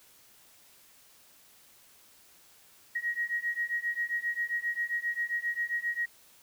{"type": "beating tone pair", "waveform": "sine", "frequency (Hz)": [1889, 1896.5], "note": ["A#6", "A#6"], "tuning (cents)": [22, 29], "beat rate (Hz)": 7.5, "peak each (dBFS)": [-33, -32], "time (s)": [2.95, 6.06], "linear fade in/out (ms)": 10, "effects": ["white hiss -59 dBFS RMS until 6.42 s"]}